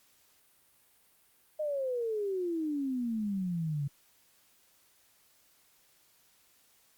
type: exponential sweep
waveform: sine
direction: down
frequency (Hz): 622.3 to 138.2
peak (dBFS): -30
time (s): 1.59-3.88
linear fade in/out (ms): 10
effects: white hiss -66 dBFS RMS until 6.97 s + Opus 48 kbps